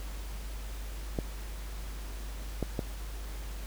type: clicks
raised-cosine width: 2 ms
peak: -17 dBFS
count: 3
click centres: 1.188 / 2.627 / 2.792 s
effects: added 50 Hz sine -37 dBFS peak until 3.66 s + pink hiss -48 dBFS RMS until 3.66 s

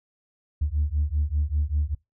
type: beating tone pair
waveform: sine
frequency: 71.8 / 76.9 Hz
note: D2 / D#2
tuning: -39 / -20 cents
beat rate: 5.1 Hz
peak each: -24 / -24 dBFS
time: 0.61-1.95 s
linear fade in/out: 10 ms
effects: noise-tail reverb RT60 0.2 s tail -24 dB re dry + tanh soft clip ceiling -16 dBFS

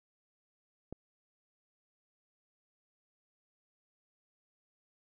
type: click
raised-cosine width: 2 ms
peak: -28 dBFS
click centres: 0.926 s
effects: none

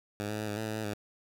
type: tone with pitch steps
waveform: 10% pulse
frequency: 103.4 / 106.8 / 107.5 / 103.9 / 110.2 / 108.4 / 109.3 / 103.8 Hz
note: G#2 / G#2 / A2 / G#2 / A2 / A2 / A2 / G#2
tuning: -7 / +49 / -40 / +1 / +3 / -25 / -11 / 0 cents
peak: -25 dBFS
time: 0.2-0.936 s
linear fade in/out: 0 ms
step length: 92 ms
effects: none

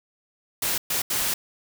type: noise bursts at uneven times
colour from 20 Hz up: white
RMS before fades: -25 dBFS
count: 3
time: 0.62-0.78 / 0.9-1.02 / 1.1-1.34 s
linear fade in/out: 5 ms
effects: none

